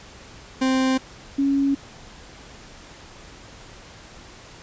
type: tone pair in turn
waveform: 40% pulse / sine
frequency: 261.6 / 277.2 Hz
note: C4 / C#4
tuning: 0 / 0 cents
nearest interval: minor second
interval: 100 cents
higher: second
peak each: -17 dBFS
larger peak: neither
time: 0.61-0.98 / 1.38-1.75 s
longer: neither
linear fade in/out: 10 ms
effects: pink hiss -44 dBFS RMS until 4.62 s + resampled to 16000 Hz